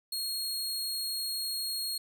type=tone; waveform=sawtooth; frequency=4283 Hz; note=C8; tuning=40 cents sharp; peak=-29 dBFS; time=0.12-1.98 s; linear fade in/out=5 ms; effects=none